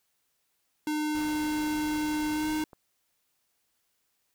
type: tone with pitch glide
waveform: square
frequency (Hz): 303.5 to 308.4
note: D#4 to D#4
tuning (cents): -43 to -15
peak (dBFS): -28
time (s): 0.87-2.64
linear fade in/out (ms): 2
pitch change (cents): +28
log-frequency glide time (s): 2.32-2.48
type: noise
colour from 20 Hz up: pink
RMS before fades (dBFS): -44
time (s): 1.15-2.63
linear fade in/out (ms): 2
type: click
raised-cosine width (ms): 1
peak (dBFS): -34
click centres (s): 2.732
effects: white hiss -75 dBFS RMS until 4.34 s